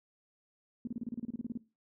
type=tone bursts; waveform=sine; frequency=235.7 Hz; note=A#3; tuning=19 cents sharp; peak=-34 dBFS; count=14; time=0.85-1.575 s; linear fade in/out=2 ms; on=23 ms; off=31 ms; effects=noise-tail reverb RT60 0.3 s tail -19 dB re dry